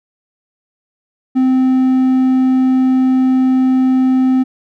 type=tone; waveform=triangle; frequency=259.1 Hz; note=C4; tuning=17 cents flat; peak=-7 dBFS; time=1.35-4.44 s; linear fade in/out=20 ms; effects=none